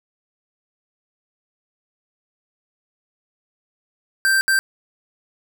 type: tone bursts at uneven times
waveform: square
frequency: 1568 Hz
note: G6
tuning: in tune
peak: -15 dBFS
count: 2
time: 4.25-4.41 / 4.48-4.59 s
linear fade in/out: 0 ms
effects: none